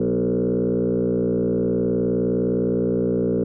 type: tone with frequency modulation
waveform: sine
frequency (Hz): 320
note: D#4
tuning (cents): +49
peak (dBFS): -17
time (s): 0-3.44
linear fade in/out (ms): 5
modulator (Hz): 59.5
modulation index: 2.9
effects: tanh soft clip ceiling -13 dBFS